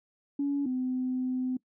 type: tone pair in turn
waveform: sine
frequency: 282.7 / 255.3 Hz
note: C#4 / C4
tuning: +34 / -42 cents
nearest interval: major second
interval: 176 cents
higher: first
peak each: -25 / -27 dBFS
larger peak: first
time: 0.39-0.66 / 0.66-1.57 s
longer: second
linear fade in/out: 5 ms
effects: noise-tail reverb RT60 0.1 s tail -22 dB re dry + tanh soft clip ceiling -21 dBFS